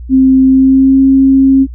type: tone with pitch glide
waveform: sine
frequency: 263.2 to 268.6 Hz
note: C4 to C4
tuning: +10 to +46 cents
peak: -3 dBFS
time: 0.09-1.67 s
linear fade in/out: 50 ms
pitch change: +36 cents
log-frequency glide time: 0.46-1 s
effects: noise-tail reverb RT60 0.1 s tail -25 dB re dry + added 60 Hz sine -23 dBFS peak until 1.74 s